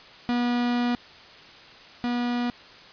45% pulse tone pair in turn, 242.3 / 242.3 Hz, B3 / B3, -33 / -33 cents, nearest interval unison, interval 0 cents, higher neither, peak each -22 / -24 dBFS, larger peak first, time 0.29-0.95 / 2.04-2.5 s, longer first, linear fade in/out 0 ms, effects white hiss -47 dBFS RMS until 2.92 s + resampled to 11025 Hz

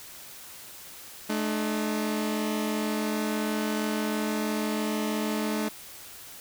sawtooth tone pair together, 215.3 / 301.5 Hz, A3 / D4, -37 / +46 cents, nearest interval tritone, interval 583 cents, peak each -24 / -28 dBFS, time 1.29-5.69 s, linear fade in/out 10 ms, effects white hiss -45 dBFS RMS until 6.4 s

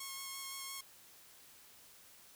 5% pulse tone with vibrato, 1086 Hz, C#6, 36 cents flat, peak -31 dBFS, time 0-0.81 s, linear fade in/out 5 ms, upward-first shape square, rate 5.8 Hz, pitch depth 9 cents each way, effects white hiss -60 dBFS RMS until 2.35 s

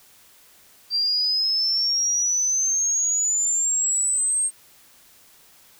sine exponential sweep, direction up, 4685 to 8540 Hz, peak -19 dBFS, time 0.9-4.51 s, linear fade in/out 50 ms, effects white hiss -53 dBFS RMS until 5.79 s

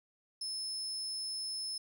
35% pulse tone, 5230 Hz, E8, 15 cents flat, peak -34 dBFS, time 0.41-1.78 s, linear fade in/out 5 ms, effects 12-bit

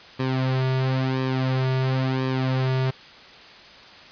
sawtooth tone with flanger, 130.81 Hz, C3, in tune, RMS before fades -23 dBFS, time 0.19-2.91 s, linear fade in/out 10 ms, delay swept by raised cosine 1.4 to 3.9 ms, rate 0.97 Hz, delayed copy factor -0.7, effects white hiss -45 dBFS RMS until 4.11 s + resampled to 11025 Hz

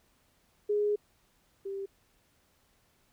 sine tone pair in turn, 415.3 / 392.4 Hz, G#4 / G4, 0 / +2 cents, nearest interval minor second, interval 98 cents, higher first, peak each -25 / -34 dBFS, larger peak first, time 0.69-0.96 / 1.65-1.86 s, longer first, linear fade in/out 10 ms, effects pink hiss -69 dBFS RMS until 3.12 s

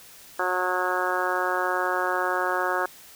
harmonic tone, 182.1 Hz, F#3, 27 cents flat, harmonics 2 / 3 / 4 / 5 / 6 / 7 / 8 / 9, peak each -31 / -31 / -31 / -31 / -31 / -31 / -31 / -31 dBFS, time 0.39-2.86 s, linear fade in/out 5 ms, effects white hiss -48 dBFS RMS until 3.15 s

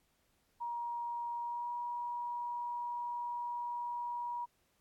sine tone with pitch glide, 948 to 959.6 Hz, A#5 to A#5, +29 to +50 cents, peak -36 dBFS, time 0.6-4.46 s, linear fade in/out 20 ms, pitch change +21 cents, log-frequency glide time 1.43-1.7 s, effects pink hiss -75 dBFS RMS until 4.8 s + AAC 64 kbps

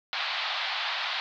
white band-pass noise, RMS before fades -31 dBFS, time 0.13-1.2 s, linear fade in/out 0 ms, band 660 to 4300 Hz, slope 48 dB/octave, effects none

